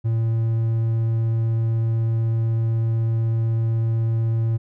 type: tone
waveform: triangle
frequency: 113.5 Hz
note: A#2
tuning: 46 cents flat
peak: -16 dBFS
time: 0.04-4.58 s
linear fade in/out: 20 ms
effects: none